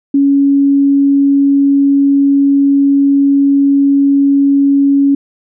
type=tone; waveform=sine; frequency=279 Hz; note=C#4; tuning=11 cents sharp; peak=-6 dBFS; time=0.14-5.15 s; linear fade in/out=5 ms; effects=none